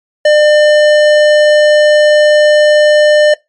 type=tone with tanh clipping; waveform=sine; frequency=600 Hz; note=D5; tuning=37 cents sharp; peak=-6 dBFS; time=0.25-3.34 s; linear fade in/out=5 ms; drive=17 dB; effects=noise-tail reverb RT60 0.2 s tail -23 dB re dry + MP3 48 kbps